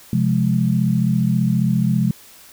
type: chord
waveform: sine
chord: F minor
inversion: second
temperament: just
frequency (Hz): 130.96 / 174.61 / 209.5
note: C3 / F3 / Ab3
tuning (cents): +2 / 0 / +15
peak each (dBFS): -19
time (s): 0.13-2.11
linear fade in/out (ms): 2
effects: white hiss -45 dBFS RMS until 2.52 s